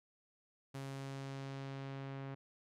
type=tone with low-pass filter sweep; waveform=sawtooth; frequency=136.3 Hz; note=C#3; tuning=29 cents flat; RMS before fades=-45 dBFS; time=0.74-2.35 s; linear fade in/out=10 ms; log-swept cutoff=12000 to 2200 Hz; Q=0.79; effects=none